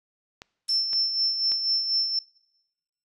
clicks, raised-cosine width 0.2 ms, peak -22 dBFS, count 3, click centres 0.419 / 0.932 / 1.519 s
violet noise with exponential decay, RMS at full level -32 dBFS, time 0.68-0.91 s, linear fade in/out 5 ms, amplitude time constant 50 ms
sine tone with tremolo, 5350 Hz, E8, 25 cents sharp, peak -20 dBFS, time 0.69-2.19 s, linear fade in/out 2 ms, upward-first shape sine, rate 4.1 Hz, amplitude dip 55%
effects noise-tail reverb RT60 0.9 s tail -22 dB re dry + resampled to 24000 Hz

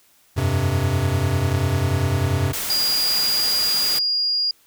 square chord, F suspended second, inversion none, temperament equal with one note detuned, 87.91 / 98 / 130.81 Hz, F2 / G2 / C3, +12 / 0 / 0 cents, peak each -24 / -23 / -23 dBFS, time 0.36-2.53 s, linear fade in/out 20 ms
white noise, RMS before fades -26 dBFS, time 2.53-3.99 s, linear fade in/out 5 ms
sine tone, 4843 Hz, D#8, 48 cents flat, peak -18 dBFS, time 2.7-4.51 s, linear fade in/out 2 ms
effects white hiss -57 dBFS RMS until 4.66 s

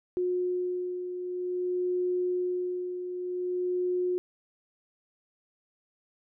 sine beating tone pair, 360.8 / 361.32 Hz, F#4 / F#4, -44 / -41 cents, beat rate 0.52 Hz, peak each -28 / -36 dBFS, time 0.17-4.18 s, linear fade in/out 0 ms, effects none

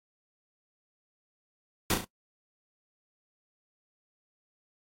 pink noise with echo, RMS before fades -26 dBFS, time 1.9-1.94 s, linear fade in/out 2 ms, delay 35 ms, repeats 3, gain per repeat -6 dB, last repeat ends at 2.045 s, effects noise-tail reverb RT60 0.1 s tail -21 dB re dry + AAC 48 kbps

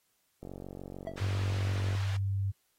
click train, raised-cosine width 2 ms, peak -29 dBFS, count 72, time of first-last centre 0.43-1.95 s, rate 46.7 Hz
triangle tone with exponential decay, 655 Hz, E5, 11 cents flat, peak -29 dBFS, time 1.07-1.19 s, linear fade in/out 1 ms, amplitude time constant 25 ms
pink band-pass noise, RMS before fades -46 dBFS, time 1.17-2.17 s, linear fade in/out 5 ms, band 860 to 4500 Hz, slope 12 dB/octave
sine tone, 98 Hz, G2, in tune, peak -28 dBFS, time 1.2-2.52 s, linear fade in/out 20 ms
effects white hiss -74 dBFS RMS until 2.78 s + AAC 48 kbps

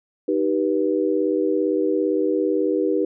sine chord, Eb augmented, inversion none, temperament just, 311.1 / 388.9 / 486.1 Hz, Eb4 / G4 / B4, 0 / -14 / -28 cents, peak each -22 / -22 / -23 dBFS, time 0.28-3.05 s, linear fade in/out 5 ms, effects none

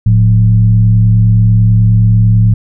sine tone with frequency modulation, 110 Hz, A2, in tune, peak -4 dBFS, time 0.06-2.54 s, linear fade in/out 5 ms, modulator 69.3 Hz, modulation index 0.57, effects none

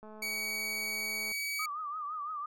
click train, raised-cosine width 1 ms, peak -37 dBFS, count 278, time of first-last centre 0.03-1.318 s, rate 215 Hz
sawtooth tone with pitch glide, 2259 to 2272 Hz, C#7 to C#7, +32 to +42 cents, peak -30 dBFS, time 0.22-1.66 s, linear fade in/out 5 ms, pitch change +10 cents, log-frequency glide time 1.29-1.39 s
sine tone with vibrato, 1208 Hz, D6, 48 cents sharp, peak -35 dBFS, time 1.59-2.46 s, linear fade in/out 5 ms, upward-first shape triangle, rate 5.9 Hz, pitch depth 110 cents each way
effects none

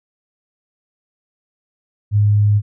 sine tone, 103.83 Hz, G#2, in tune, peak -10 dBFS, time 2.11-2.62 s, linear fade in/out 50 ms, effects none

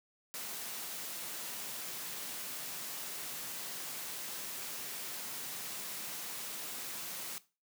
white high-pass noise, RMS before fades -42 dBFS, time 0.34-7.38 s, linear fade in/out 0 ms, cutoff 120 Hz, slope 96 dB/octave, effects noise-tail reverb RT60 0.3 s tail -17 dB re dry

